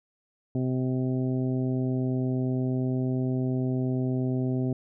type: harmonic tone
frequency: 128.6 Hz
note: C3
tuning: 30 cents flat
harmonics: 1 / 2 / 3 / 4 / 5 / 6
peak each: -27 / -28 / -34 / -44 / -40 / -50 dBFS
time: 0.55-4.73 s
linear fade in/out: 2 ms
effects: none